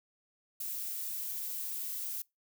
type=noise; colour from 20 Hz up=violet; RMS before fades=-38 dBFS; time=0.6-2.22 s; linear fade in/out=5 ms; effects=noise-tail reverb RT60 0.2 s tail -24 dB re dry